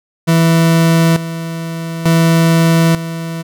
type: tone with tremolo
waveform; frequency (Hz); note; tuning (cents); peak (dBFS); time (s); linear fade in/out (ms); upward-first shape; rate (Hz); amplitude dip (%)
40% pulse; 164.81; E3; 0; -7; 0.27-3.43; 20; square; 0.56; 75
effects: none